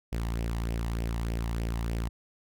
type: tone with flanger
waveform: sawtooth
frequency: 57.1 Hz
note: A#1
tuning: 35 cents flat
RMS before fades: -31 dBFS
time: 0.12-2.09 s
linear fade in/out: 10 ms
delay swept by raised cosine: 0.36 to 1.07 ms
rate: 3.3 Hz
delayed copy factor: +0.5
effects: none